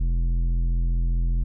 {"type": "tone with tanh clipping", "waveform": "sine", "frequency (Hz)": 42.45, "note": "F1", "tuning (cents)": -48, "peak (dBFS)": -21, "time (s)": [0, 1.44], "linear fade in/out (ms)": 10, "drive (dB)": 10, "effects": []}